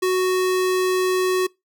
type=tone; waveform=square; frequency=370 Hz; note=F#4; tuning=in tune; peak=-18 dBFS; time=0.02-1.47 s; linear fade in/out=10 ms; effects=noise-tail reverb RT60 0.2 s tail -24 dB re dry